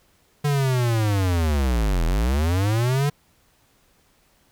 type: linear two-way sweep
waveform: square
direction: down then up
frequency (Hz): 147.8 to 39.16 to 147.8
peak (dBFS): -19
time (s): 0.44-3.1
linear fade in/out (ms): 10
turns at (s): 2.05
effects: pink hiss -61 dBFS RMS until 4.51 s